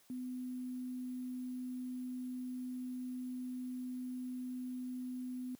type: tone with sample-and-hold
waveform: sine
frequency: 252.1 Hz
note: B3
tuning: 36 cents sharp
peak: -39 dBFS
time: 0.1-5.55 s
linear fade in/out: 0 ms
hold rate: 11025 Hz
effects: white hiss -67 dBFS RMS until 5.59 s + high-pass 100 Hz 12 dB/octave